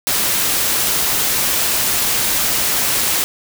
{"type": "noise", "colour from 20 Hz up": "white", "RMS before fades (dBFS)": -17, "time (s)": [0.07, 3.24], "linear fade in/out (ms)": 0, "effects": []}